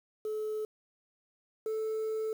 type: tone pair in turn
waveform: sine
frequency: 430.1 / 438.1 Hz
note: A4 / A4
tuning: -39 / -7 cents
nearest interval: unison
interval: 32 cents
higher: second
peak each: -30 / -28 dBFS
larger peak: second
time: 0.25-0.65 / 1.66-2.33 s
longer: second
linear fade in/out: 2 ms
effects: tanh soft clip ceiling -30 dBFS + 9-bit